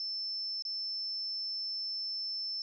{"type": "tone with dropouts", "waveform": "sine", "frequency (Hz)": 5300, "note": "E8", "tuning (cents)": 9, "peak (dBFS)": -34, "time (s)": [0, 2.62], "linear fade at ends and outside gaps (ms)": 1, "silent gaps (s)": [0.623, 0.651], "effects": []}